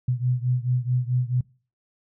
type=beating tone pair; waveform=sine; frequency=123.4 / 128 Hz; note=B2 / C3; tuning=-1 / -38 cents; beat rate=4.6 Hz; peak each=-23 / -25 dBFS; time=0.08-1.41 s; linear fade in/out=5 ms; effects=noise-tail reverb RT60 0.4 s tail -24 dB re dry